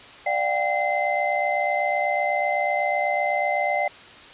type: tone cluster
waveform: sine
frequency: 590 / 715 / 783 / 2064 Hz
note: D5 / F5 / G5 / C7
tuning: +8 / +41 / -2 / -24 cents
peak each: -26 dBFS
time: 0.26-3.88 s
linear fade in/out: 5 ms
effects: white hiss -44 dBFS RMS until 4.33 s + resampled to 8000 Hz